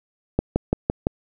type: click train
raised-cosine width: 2 ms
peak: -5 dBFS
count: 5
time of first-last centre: 0.39-1.069 s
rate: 5.89 Hz
effects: none